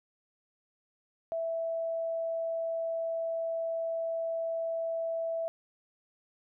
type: tone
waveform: sine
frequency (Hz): 659.3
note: E5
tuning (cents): 0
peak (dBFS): -30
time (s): 1.32-5.48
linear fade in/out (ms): 0
effects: none